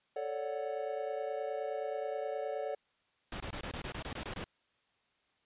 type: chord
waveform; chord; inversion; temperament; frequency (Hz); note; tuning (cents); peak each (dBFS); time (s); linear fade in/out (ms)
triangle; D major seventh; second; equal with one note detuned; 440 / 554.4 / 583.9 / 740; A4 / C#5 / D5 / F#5; 0 / 0 / -10 / 0; -38 / -38 / -38 / -40; 0.16-2.75; 5
type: noise bursts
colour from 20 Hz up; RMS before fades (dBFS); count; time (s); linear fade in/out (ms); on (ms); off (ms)
pink; -40; 11; 3.32-4.442; 2; 82; 22
effects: white hiss -74 dBFS RMS until 5.45 s + resampled to 8000 Hz